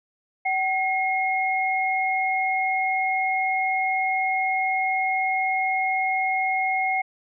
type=tone pair together; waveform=sine; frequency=760 / 2152 Hz; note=F#5 / C7; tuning=+46 / +48 cents; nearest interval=octave + tritone; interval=1802 cents; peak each=-23 / -24 dBFS; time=0.45-7.02 s; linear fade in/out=10 ms; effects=none